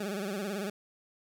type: tone with vibrato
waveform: 20% pulse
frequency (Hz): 199.4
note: G3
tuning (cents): +30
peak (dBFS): -28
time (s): 0-0.7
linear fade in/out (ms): 5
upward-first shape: sine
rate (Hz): 18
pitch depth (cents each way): 110
effects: 11-bit